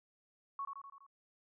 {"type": "tone with echo", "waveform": "sine", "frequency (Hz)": 1108.7, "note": "C#6", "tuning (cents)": 0, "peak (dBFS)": -37, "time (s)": [0.59, 0.65], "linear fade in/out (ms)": 2, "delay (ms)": 83, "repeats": 5, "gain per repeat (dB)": -4, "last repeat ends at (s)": 1.065, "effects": []}